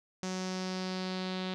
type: tone with low-pass filter sweep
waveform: sawtooth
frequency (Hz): 185.7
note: F#3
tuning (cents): +7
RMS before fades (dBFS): -36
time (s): 0.23-1.54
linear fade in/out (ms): 0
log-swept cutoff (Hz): 6200 to 3800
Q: 3.4
effects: none